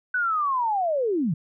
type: linear sweep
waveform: sine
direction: down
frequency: 1508 to 138.59 Hz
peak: -21 dBFS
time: 0.14-1.34 s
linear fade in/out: 5 ms
effects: none